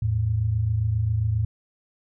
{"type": "tone pair together", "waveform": "sine", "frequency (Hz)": [82.54, 110], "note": ["E2", "A2"], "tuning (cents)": [3, 0], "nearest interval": "perfect fourth", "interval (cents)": 497, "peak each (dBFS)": [-27, -21], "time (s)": [0.02, 1.45], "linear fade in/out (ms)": 5, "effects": []}